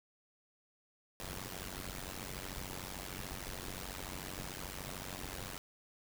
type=noise with amplitude modulation; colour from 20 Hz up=pink; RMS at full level=-40 dBFS; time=1.2-5.58 s; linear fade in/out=0 ms; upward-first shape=sine; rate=93.5 Hz; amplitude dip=95%; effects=none